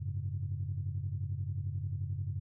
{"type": "chord", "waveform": "sine", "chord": "F# suspended second", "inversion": "none", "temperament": "equal", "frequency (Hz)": [92.5, 103.83, 138.59], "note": ["F#2", "G#2", "C#3"], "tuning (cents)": [0, 0, 0], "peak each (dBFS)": [-36, -37, -39], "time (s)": [0, 2.4], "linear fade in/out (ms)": 20, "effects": ["tanh soft clip ceiling -25 dBFS"]}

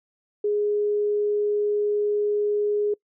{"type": "tone", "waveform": "sine", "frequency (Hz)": 415.3, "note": "G#4", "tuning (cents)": 0, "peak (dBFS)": -20, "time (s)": [0.44, 2.94], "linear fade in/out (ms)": 5, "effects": ["noise-tail reverb RT60 0.1 s tail -24 dB re dry"]}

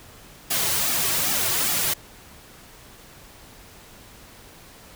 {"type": "noise with flanger", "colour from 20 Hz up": "white", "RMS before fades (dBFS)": -23, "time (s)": [0.5, 1.94], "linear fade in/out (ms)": 10, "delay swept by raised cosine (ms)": [1.9, 4.1], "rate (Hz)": 2.5, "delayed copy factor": -0.75, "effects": ["pink hiss -47 dBFS RMS until 4.95 s"]}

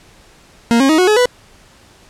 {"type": "tone with pitch steps", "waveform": "40% pulse", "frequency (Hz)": [233.1, 270.9, 314.8, 365.8, 425, 493.9], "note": ["A#3", "C#4", "D#4", "F#4", "G#4", "B4"], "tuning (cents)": [0, -40, 20, -20, 40, 0], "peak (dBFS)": -8, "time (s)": [0.71, 1.256], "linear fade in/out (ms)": 0, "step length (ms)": 91, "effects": ["pink hiss -46 dBFS RMS until 2.09 s", "low-pass 9000 Hz 12 dB/octave"]}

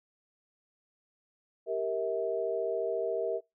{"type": "chord", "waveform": "sine", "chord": "E diminished", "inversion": "first", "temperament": "equal with one note detuned", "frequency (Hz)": [392, 466.2, 646.8], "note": ["G4", "Bb4", "E5"], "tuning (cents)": [0, 0, -33], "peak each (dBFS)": [-35, -32, -33], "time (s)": [1.66, 3.41], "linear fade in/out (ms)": 50, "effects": ["noise-tail reverb RT60 0.2 s tail -23 dB re dry"]}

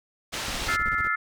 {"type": "low-pass noise", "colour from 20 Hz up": "white", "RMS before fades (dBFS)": -32, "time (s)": [0.32, 0.77], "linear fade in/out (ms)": 20, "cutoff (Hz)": 4700, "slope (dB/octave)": 12}
{"type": "noise with tremolo", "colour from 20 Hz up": "brown", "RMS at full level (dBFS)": -34, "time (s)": [0.48, 1.08], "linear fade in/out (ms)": 0, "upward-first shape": "square", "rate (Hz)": 16, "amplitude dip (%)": 80}
{"type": "chord", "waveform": "sine", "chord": "F major seventh", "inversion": "third", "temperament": "just", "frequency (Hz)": [1309.6, 1396.9, 1746.1, 2095], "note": ["E6", "F6", "A6", "C7"], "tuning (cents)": [-12, 0, -14, 2], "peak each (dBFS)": [-28, -28, -29, -29], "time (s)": [0.68, 1.16], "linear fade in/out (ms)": 10}
{"effects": []}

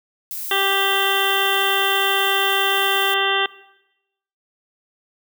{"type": "noise", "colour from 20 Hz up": "violet", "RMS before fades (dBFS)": -29, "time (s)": [0.31, 3.14], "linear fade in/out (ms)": 0}
{"type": "harmonic tone", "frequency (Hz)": 392, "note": "G4", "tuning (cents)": 0, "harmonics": [1, 2, 3, 4, 5, 7, 8, 9], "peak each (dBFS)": [-25, -25, -25, -25, -25, -25, -25, -25], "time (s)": [0.51, 3.46], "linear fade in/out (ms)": 2}
{"effects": ["noise-tail reverb RT60 0.9 s tail -19 dB re dry"]}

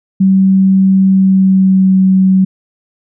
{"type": "tone with pitch glide", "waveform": "sine", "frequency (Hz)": [191.4, 189.09], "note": ["G3", "F#3"], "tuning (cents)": [-41, 38], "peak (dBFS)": -5, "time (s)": [0.2, 2.45], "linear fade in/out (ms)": 10, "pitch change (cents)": -21, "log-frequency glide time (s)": [1.07, 1.97], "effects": []}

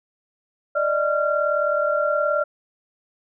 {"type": "tone cluster", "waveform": "sine", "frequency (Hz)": [589, 628, 1377], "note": ["D5", "D#5", "F6"], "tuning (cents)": [5, 16, -25], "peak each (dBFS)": [-21, -25, -23], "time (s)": [0.75, 2.44], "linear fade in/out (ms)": 10, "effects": []}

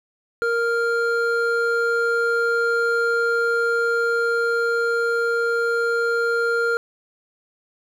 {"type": "tone pair together", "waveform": "triangle", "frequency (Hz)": [466.2, 1398.4], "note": ["A#4", "F6"], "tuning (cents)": [0, 2], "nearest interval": "octave + perfect fifth", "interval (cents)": 1902, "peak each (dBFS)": -19, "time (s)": [0.42, 6.77], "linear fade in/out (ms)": 0, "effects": []}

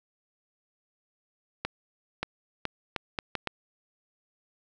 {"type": "accelerating click train", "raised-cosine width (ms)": 0.3, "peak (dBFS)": -13, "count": 7, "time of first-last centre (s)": [1.65, 3.473], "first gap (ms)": 580, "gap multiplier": 0.73, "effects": []}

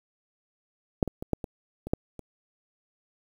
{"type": "clicks", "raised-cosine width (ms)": 2, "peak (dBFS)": [-7, -19, -21, -11, -20, -22, -10, -26], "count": 8, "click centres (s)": [1.028, 1.077, 1.225, 1.333, 1.442, 1.87, 1.935, 2.193], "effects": ["8-bit"]}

